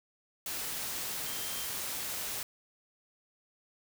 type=tone in noise; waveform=sine; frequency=3157 Hz; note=G7; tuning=12 cents sharp; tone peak=-46 dBFS; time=1.26-1.67 s; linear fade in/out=2 ms; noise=white; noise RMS=-37 dBFS; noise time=0.46-2.43 s; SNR=-12 dB; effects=none